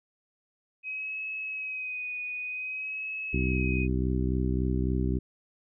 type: tone with vibrato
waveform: sine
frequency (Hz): 2527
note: D#7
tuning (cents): +26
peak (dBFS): -32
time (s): 0.83-3.88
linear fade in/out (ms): 50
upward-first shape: sine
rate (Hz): 0.53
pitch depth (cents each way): 35
type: harmonic tone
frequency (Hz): 63.6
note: C2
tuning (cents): -48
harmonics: 1 / 2 / 3 / 4 / 5 / 6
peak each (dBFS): -28 / -31 / -33 / -34 / -35 / -36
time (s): 3.33-5.19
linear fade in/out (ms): 10
effects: none